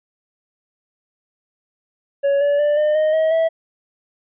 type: tone with pitch steps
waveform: triangle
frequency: 560 / 574.4 / 589.2 / 604.4 / 619.9 / 635.9 / 652.3 Hz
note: C#5 / D5 / D5 / D5 / D#5 / D#5 / E5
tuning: +18 / -39 / +6 / +50 / -7 / +38 / -18 cents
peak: -12 dBFS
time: 2.23-3.49 s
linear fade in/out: 20 ms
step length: 180 ms
effects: resampled to 8000 Hz